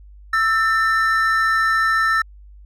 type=tone pair together; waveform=triangle; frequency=1320.1 / 1793 Hz; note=E6 / A6; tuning=+2 / +32 cents; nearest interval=perfect fourth; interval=530 cents; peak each=-16 / -16 dBFS; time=0.33-2.22 s; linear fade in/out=5 ms; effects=added 50 Hz sine -40 dBFS peak until 2.65 s

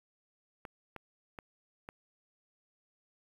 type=clicks; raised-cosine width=0.5 ms; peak=-28 dBFS; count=4; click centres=0.652 / 0.963 / 1.388 / 1.889 s; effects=9-bit

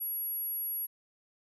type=tone; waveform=sine; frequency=11390 Hz; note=F9; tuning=33 cents sharp; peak=-32 dBFS; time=0-0.87 s; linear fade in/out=20 ms; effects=none

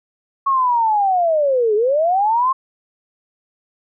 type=linear two-way sweep; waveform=sine; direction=down then up; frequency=1108.7 to 408.3 to 1078 Hz; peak=-13 dBFS; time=0.46-2.53 s; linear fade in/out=10 ms; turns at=1.75 s; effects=none

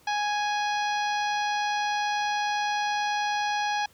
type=harmonic tone; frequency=830.6 Hz; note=G#5; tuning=in tune; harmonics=1 / 2 / 3 / 4 / 5 / 6 / 7; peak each=-26 / -32 / -36 / -38 / -40 / -42 / -43 dBFS; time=0.07-3.86 s; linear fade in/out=5 ms; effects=pink hiss -58 dBFS RMS until 3.93 s + high-pass 60 Hz 12 dB/octave

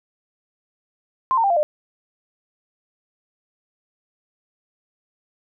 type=tone with pitch steps; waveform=sine; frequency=1046.5 / 911 / 793.1 / 690.4 / 601.1 Hz; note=C6 / A#5 / G5 / F5 / D5; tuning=0 / -40 / +20 / -20 / +40 cents; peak=-15 dBFS; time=1.31-1.63 s; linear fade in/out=0 ms; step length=64 ms; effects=none

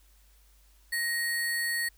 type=tone with sample-and-hold; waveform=sine; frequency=1880 Hz; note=A#6; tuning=14 cents sharp; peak=-27 dBFS; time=0.92-1.89 s; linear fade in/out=10 ms; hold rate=6300 Hz; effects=added 50 Hz sine -58 dBFS peak until 1.97 s + white hiss -65 dBFS RMS until 1.97 s

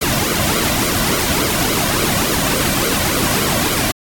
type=noise with flanger; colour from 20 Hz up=pink; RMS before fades=-17 dBFS; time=0.01-3.92 s; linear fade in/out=10 ms; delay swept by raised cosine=1.1 to 2.4 ms; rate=3.5 Hz; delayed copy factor=-0.75; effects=AAC 64 kbps

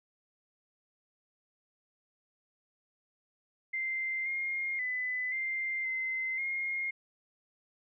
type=tone with pitch steps; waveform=sine; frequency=2087 / 2130 / 2005 / 2094 / 2064 / 2138 Hz; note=C7 / C7 / B6 / C7 / C7 / C7; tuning=-5 / +30 / +26 / +1 / -24 / +37 cents; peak=-31 dBFS; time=3.73-6.91 s; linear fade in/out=10 ms; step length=530 ms; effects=none

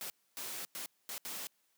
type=noise bursts at uneven times; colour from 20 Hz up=white; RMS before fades=-42 dBFS; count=5; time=0.01-0.1 / 0.37-0.65 / 0.75-0.86 / 1.09-1.18 / 1.25-1.47 s; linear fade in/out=0 ms; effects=white hiss -75 dBFS RMS until 1.77 s + high-pass 150 Hz 12 dB/octave

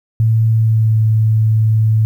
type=tone with pitch glide; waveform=sine; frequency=111.9 to 109.79 Hz; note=A2 to A2; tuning=+30 to -3 cents; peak=-9 dBFS; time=0.2-2.05 s; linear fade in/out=0 ms; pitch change=-33 cents; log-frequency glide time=0.51-1 s; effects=8-bit

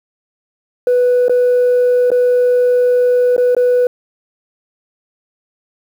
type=tone with dropouts; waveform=sine; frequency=493.9 Hz; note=B4; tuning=in tune; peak=-7 dBFS; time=0.87-3.87 s; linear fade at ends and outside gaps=2 ms; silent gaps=1.283-1.295 / 2.104-2.116 / 3.365-3.379 / 3.549-3.566 s; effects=tanh soft clip ceiling -7 dBFS + 7-bit

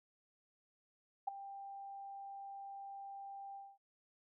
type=tone with ADSR envelope; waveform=sine; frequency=791 Hz; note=G5; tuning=15 cents sharp; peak=-31 dBFS; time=1.27-3.78 s; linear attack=11 ms; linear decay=9 ms; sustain=-15 dB; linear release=230 ms; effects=none

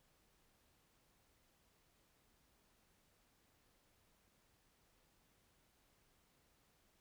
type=silence; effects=pink hiss -75 dBFS RMS until 7 s

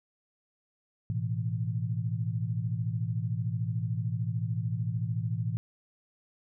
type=chord; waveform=sine; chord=A suspended second; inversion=none; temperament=equal; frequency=110 / 123.47 / 164.81 Hz; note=A2 / B2 / E3; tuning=0 / 0 / 0 cents; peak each=-31 / -33 / -35 dBFS; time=1.1-5.57 s; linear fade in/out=0 ms; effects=none

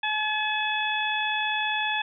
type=harmonic tone; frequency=855 Hz; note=A5; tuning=50 cents flat; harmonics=1 / 2 / 3 / 4; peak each=-29 / -29 / -30 / -31 dBFS; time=0.03-2.02 s; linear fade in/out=5 ms; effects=none

